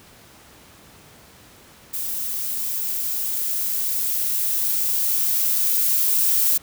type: noise with level ramp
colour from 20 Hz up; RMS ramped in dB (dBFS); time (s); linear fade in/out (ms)
violet; -27 to -18; 1.93-6.58; 10
effects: pink hiss -48 dBFS RMS until 6.62 s + high-pass 60 Hz 12 dB/octave